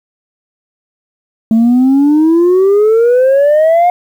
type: exponential sweep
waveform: sine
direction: up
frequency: 220 to 720 Hz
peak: -3 dBFS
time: 1.51-3.9 s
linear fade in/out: 2 ms
effects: tanh soft clip ceiling -4 dBFS + 7-bit